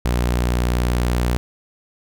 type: tone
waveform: sawtooth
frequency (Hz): 60.5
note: B1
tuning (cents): -35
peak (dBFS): -13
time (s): 0.05-1.37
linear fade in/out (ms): 0
effects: none